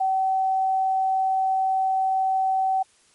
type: tone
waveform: sine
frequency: 763 Hz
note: G5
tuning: 47 cents flat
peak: -19 dBFS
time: 0-2.83 s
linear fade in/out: 10 ms
effects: white hiss -59 dBFS RMS until 3.14 s + MP3 48 kbps